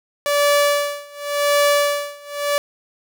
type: tone with tremolo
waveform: sawtooth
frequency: 578 Hz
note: D5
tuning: 28 cents flat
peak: -9 dBFS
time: 0.26-2.58 s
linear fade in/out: 0 ms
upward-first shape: sine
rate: 0.9 Hz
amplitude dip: 95%
effects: none